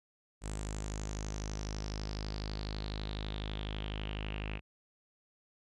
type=tone with low-pass filter sweep; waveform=sawtooth; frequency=52 Hz; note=G#1; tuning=3 cents sharp; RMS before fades=-39 dBFS; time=0.41-4.61 s; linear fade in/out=50 ms; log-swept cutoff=8100 to 2600 Hz; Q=6.3; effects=none